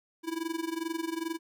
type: tone with amplitude modulation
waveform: square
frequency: 328.6 Hz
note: E4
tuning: 5 cents flat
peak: -29 dBFS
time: 0.23-1.39 s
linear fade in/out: 50 ms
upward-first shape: sine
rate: 22.4 Hz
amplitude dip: 85%
effects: none